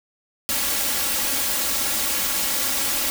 white noise with comb filter, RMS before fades -23 dBFS, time 0.49-3.1 s, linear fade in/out 0 ms, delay 3.6 ms, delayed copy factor +0.75, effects none

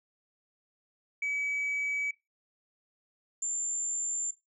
sine tone pair in turn, 2282 / 7245 Hz, C#7 / A8, +50 / +50 cents, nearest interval octave + minor sixth, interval 2000 cents, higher second, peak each -27 / -28 dBFS, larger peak first, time 1.22-2.11 / 3.42-4.31 s, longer neither, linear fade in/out 5 ms, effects noise-tail reverb RT60 0.2 s tail -20 dB re dry + tanh soft clip ceiling -27 dBFS

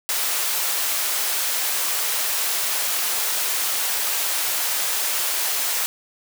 white high-pass noise, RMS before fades -23 dBFS, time 0.09-5.86 s, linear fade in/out 0 ms, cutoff 540 Hz, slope 12 dB/octave, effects none

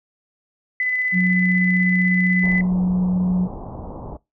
sine tone with tremolo, 2008 Hz, B6, 28 cents sharp, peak -18 dBFS, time 0.8-2.61 s, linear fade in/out 2 ms, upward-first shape square, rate 16 Hz, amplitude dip 25%
sine tone, 182 Hz, F#3, 28 cents flat, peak -15 dBFS, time 1.12-3.49 s, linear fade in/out 50 ms
pink low-pass noise, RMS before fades -33 dBFS, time 2.43-4.17 s, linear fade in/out 5 ms, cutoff 1000 Hz, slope 48 dB/octave
effects noise-tail reverb RT60 0.2 s tail -21 dB re dry

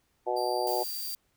harmonic tone, 123.1 Hz, B2, 5 cents flat, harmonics 3 / 4 / 5 / 6 / 7, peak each -33 / -33 / -33 / -33 / -33 dBFS, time 0.26-0.84 s, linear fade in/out 20 ms
40% pulse tone, 4699 Hz, D8, in tune, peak -37 dBFS, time 0.36-1.15 s, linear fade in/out 10 ms
violet noise, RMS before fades -37 dBFS, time 0.67-1.15 s, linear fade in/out 0 ms
effects pink hiss -72 dBFS RMS until 1.36 s

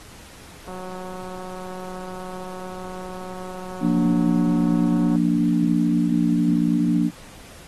click train, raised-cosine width 1 ms, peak -23 dBFS, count 825, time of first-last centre 0.68-5.158 s, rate 184 Hz
sine chord, Bb major, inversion second, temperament equal, 174.61 / 233.1 / 293.7 Hz, F3 / Bb3 / D4, 0 / 0 / 0 cents, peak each -21 dBFS, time 3.8-7.11 s, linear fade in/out 50 ms
effects pink hiss -45 dBFS RMS until 7.67 s + AAC 32 kbps

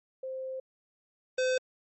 sine / square tone pair in turn, 523.3 / 512.5 Hz, C5 / C5, 0 / -36 cents, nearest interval unison, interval 36 cents, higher first, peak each -34 / -26 dBFS, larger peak second, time 0.23-0.6 / 1.38-1.58 s, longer first, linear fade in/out 5 ms, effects MP3 32 kbps

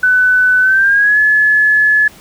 sine tone with pitch glide, 1500 to 1713.1 Hz, F#6 to A6, +23 to -47 cents, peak -7 dBFS, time 0.03-2.08 s, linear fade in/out 5 ms, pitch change +230 cents, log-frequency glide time 0.6-1.19 s, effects pink hiss -40 dBFS RMS until 2.2 s

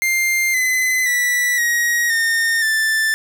45% pulse tone with pitch steps, 2100 / 2028 / 1959.4 / 1892.6 / 1828.2 / 1765.9 Hz, C7 / B6 / B6 / A#6 / A#6 / A6, +6 / +45 / -14 / +26 / -34 / +6 cents, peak -15 dBFS, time 0.02-3.14 s, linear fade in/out 0 ms, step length 520 ms, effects none

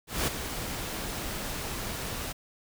pink noise with ADSR envelope, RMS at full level -26 dBFS, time 0.07-2.33 s, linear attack 200 ms, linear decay 18 ms, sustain -9 dB, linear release 15 ms, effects none

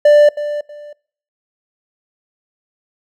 triangle tone with echo, 590 Hz, D5, 8 cents sharp, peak -3 dBFS, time 0.05-0.29 s, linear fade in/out 5 ms, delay 320 ms, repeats 2, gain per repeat -13 dB, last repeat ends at 0.93 s, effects noise-tail reverb RT60 0.5 s tail -24 dB re dry

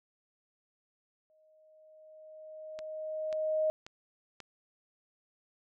sine tone with exponential growth, 624 Hz, D#5, 5 cents sharp, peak -25 dBFS, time 1.3-3.7 s, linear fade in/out 0 ms, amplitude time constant 520 ms
click train, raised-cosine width 0.2 ms, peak -28 dBFS, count 4, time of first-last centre 2.79-4.403 s, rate 1.86 Hz
effects none

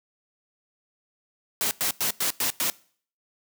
white noise bursts, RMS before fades -25 dBFS, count 6, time 1.61-2.7 s, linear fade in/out 0 ms, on 100 ms, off 98 ms, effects noise-tail reverb RT60 0.5 s tail -22 dB re dry + high-pass 100 Hz 12 dB/octave

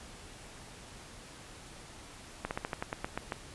slowing click train, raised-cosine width 0.5 ms, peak -18 dBFS, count 10, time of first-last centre 2.45-3.322 s, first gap 59 ms, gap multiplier 1.12, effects pink hiss -50 dBFS RMS until 3.54 s + resampled to 24000 Hz

